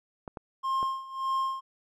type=clicks; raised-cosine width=1 ms; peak=-24 dBFS; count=3; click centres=0.278 / 0.372 / 0.829 s
type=tone with tremolo; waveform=triangle; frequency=1064 Hz; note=C6; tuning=29 cents sharp; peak=-23 dBFS; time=0.63-1.61 s; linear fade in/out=20 ms; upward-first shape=sine; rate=1.7 Hz; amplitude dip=85%
effects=none